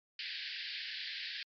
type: band-pass noise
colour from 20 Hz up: white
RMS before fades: -42 dBFS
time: 0.19-1.43 s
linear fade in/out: 2 ms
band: 1600 to 4900 Hz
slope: 96 dB/octave
effects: MP3 96 kbps